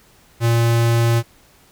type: tone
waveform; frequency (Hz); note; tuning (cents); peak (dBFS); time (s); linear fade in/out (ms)
square; 116.54; A#2; 0; -14; 0.4-1.23; 50
effects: pink hiss -52 dBFS RMS until 1.71 s